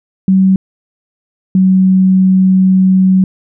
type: tone pair in turn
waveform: sine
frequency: 190 / 187.93 Hz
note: F#3 / F#3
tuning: +46 / +27 cents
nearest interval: unison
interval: 19 cents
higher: first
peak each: -5 dBFS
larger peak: neither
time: 0.28-0.56 / 1.55-3.24 s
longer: second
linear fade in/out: 2 ms
effects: none